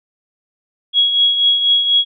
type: tone with tremolo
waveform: sine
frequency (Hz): 3322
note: G#7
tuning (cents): 0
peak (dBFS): -8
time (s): 0.93-2.05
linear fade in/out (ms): 50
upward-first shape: triangle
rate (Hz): 4.1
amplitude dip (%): 60
effects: none